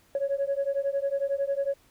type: beating tone pair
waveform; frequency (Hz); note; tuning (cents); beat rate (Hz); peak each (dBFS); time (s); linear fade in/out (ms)
sine; 550 / 561; C#5 / C#5; -14 / +21; 11; -27; 0.15-1.74; 2
effects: tanh soft clip ceiling -20 dBFS + pink hiss -62 dBFS RMS until 1.9 s